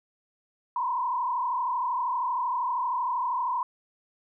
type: tone with frequency modulation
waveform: sine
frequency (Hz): 987.8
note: B5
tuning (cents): 0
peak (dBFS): -25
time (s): 0.76-3.63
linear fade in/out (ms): 2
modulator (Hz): 32.8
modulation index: 1.7
effects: none